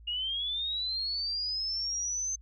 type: linear sweep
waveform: sine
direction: up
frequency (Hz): 2836 to 6272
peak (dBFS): -30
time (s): 0.07-2.36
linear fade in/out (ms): 10
effects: added 56 Hz sine -49 dBFS peak until 2.41 s